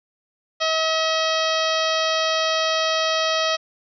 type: harmonic tone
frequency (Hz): 640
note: D#5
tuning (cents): +49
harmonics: 1 / 2 / 3 / 4 / 5 / 6 / 7 / 8 / 9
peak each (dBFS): -23 / -25 / -29 / -30 / -27 / -30 / -31 / -31 / -34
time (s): 0.6-3.57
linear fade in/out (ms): 20
effects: none